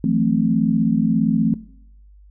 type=chord; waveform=sine; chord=F# half-diminished seventh; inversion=third; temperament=equal with one note detuned; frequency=164.81 / 181.61 / 220 / 261.6 Hz; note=E3 / F#3 / A3 / C4; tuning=0 / -32 / 0 / 0 cents; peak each=-22 / -22 / -19 / -21 dBFS; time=0.04-1.54 s; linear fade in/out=2 ms; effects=noise-tail reverb RT60 0.7 s tail -19 dB re dry + added 50 Hz sine -44 dBFS peak until 2.3 s